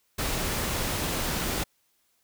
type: noise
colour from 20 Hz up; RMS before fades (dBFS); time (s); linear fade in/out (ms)
pink; -29; 0.18-1.64; 10
effects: white hiss -70 dBFS RMS until 2.23 s